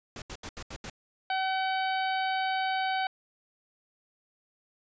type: noise bursts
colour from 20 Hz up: pink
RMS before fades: -40 dBFS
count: 6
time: 0.16-0.899 s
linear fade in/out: 2 ms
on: 59 ms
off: 77 ms
type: harmonic tone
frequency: 760 Hz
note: F#5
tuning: 46 cents sharp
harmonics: 1 / 2 / 3 / 4 / 5 / 6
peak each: -28 / -34 / -38 / -40 / -42 / -44 dBFS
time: 1.3-3.07 s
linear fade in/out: 2 ms
effects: resampled to 16000 Hz